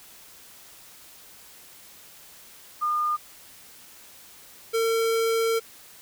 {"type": "tone pair in turn", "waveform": ["sine", "square"], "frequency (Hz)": [1214, 453.6], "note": ["D#6", "A#4"], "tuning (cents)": [-43, -47], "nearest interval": "octave + perfect fourth", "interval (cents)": 1704, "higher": "first", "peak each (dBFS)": -22, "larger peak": "neither", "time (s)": [[2.81, 3.17], [4.73, 5.6]], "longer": "second", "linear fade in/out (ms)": 20, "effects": ["white hiss -49 dBFS RMS until 6.01 s"]}